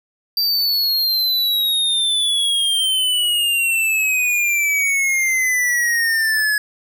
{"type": "exponential sweep", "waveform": "square", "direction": "down", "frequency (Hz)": [4699, 1688], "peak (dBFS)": -16, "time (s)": [0.37, 6.58], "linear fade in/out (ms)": 2, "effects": []}